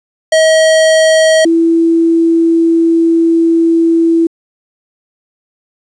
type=tone pair in turn; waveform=square / sine; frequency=637 / 331.3 Hz; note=D#5 / E4; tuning=+41 / +9 cents; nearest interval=major seventh; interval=1132 cents; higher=first; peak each=-6 dBFS; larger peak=neither; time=0.32-1.45 / 1.45-4.27 s; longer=second; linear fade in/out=5 ms; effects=resampled to 22050 Hz + 7-bit